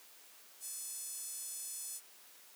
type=tone with high-pass filter; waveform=5% pulse; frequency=864 Hz; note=A5; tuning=32 cents flat; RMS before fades=-44 dBFS; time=0.6-2.01 s; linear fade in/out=50 ms; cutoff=8400 Hz; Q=1.2; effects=white hiss -59 dBFS RMS until 2.55 s + high-pass 300 Hz 12 dB/octave